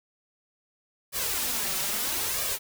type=noise with flanger; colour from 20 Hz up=white; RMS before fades=-29 dBFS; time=1.12-2.59 s; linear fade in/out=50 ms; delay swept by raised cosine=1.7 to 5.3 ms; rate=0.77 Hz; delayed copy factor=+0.65; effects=none